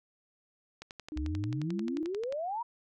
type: click train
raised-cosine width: 0.2 ms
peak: -26 dBFS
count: 18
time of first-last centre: 0.82-2.324 s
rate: 11.3 Hz
type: tone with pitch glide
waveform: sine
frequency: 306.2 to 339.8 Hz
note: D#4 to F4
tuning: -28 to -47 cents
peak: -36 dBFS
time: 1.12-2.03 s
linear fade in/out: 0 ms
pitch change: +181 cents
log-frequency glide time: 1.64-1.71 s
type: exponential sweep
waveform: sine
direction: up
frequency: 63.5 to 980 Hz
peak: -32 dBFS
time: 1.16-2.63 s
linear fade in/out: 10 ms
effects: none